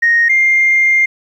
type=tone pair in turn; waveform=sine; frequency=1864.7 / 2109 Hz; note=A#6 / C7; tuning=0 / +13 cents; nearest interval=major second; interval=213 cents; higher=second; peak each=-7 dBFS; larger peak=neither; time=0.02-0.29 / 0.29-1.06 s; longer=second; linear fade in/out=10 ms; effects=tanh soft clip ceiling -3 dBFS + 8-bit